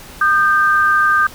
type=tone pair together; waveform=sine; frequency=1219.1 / 1568 Hz; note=D#6 / G6; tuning=-36 / 0 cents; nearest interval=major third; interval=436 cents; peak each=-13 dBFS; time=0.21-1.27 s; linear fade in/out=5 ms; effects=pink hiss -37 dBFS RMS until 1.34 s